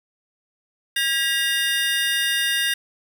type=tone cluster; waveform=square; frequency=1626 / 1930 / 2819 / 3659 Hz; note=G#6 / B6 / F7 / A#7; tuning=-37 / -40 / +16 / -33 cents; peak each=-26 dBFS; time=0.96-2.74 s; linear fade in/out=5 ms; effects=8-bit